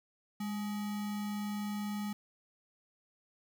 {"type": "tone with sample-and-hold", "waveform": "sine", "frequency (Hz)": 206, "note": "G#3", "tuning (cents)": -14, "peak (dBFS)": -34, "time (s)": [0.4, 2.13], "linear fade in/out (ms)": 5, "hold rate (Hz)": 1050, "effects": []}